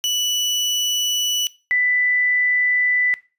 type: tone pair in turn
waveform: 30% pulse / sine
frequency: 2960 / 1987.7 Hz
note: F#7 / B6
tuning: 0 / +11 cents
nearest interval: perfect fifth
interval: 689 cents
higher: first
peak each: -15 dBFS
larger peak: neither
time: 0.04-1.47 / 1.71-3.14 s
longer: neither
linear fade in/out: 0 ms
effects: noise-tail reverb RT60 0.3 s tail -19 dB re dry + resampled to 32000 Hz